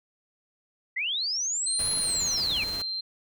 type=linear two-way sweep; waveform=sine; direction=up then down; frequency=1917 to 10430 to 2227 Hz; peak=-26 dBFS; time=0.96-2.64 s; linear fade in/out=10 ms; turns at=1.93 s
type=tone; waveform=sine; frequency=4146 Hz; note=C8; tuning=17 cents flat; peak=-29 dBFS; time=1.66-3.01 s; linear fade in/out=10 ms
type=noise with tremolo; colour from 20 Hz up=pink; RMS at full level=-38 dBFS; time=1.79-2.82 s; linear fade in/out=2 ms; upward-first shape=sine; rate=17 Hz; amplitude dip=30%
effects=none